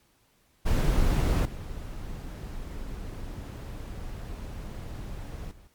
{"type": "noise with level steps", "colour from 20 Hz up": "brown", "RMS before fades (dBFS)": [-23, -37, -51], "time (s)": [0.65, 5.68], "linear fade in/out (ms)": 20, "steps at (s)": [1.45, 5.51], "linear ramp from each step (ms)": 5, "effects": ["pink hiss -66 dBFS RMS until 5.74 s", "MP3 96 kbps"]}